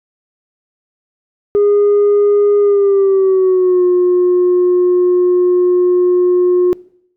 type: tone with pitch glide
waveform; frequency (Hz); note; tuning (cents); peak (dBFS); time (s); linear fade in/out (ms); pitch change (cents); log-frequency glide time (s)
sine; 410 to 359; G#4 to F4; -22 to +48; -6; 1.55-6.73; 0; -230; 2.59-3.85
effects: noise-tail reverb RT60 0.7 s tail -24 dB re dry + tanh soft clip ceiling -6 dBFS